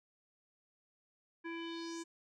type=tone with low-pass filter sweep; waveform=square; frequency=333.1 Hz; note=E4; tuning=18 cents sharp; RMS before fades=-43 dBFS; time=1.44-2.04 s; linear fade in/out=20 ms; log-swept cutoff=1900 to 7700 Hz; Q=3.8; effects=none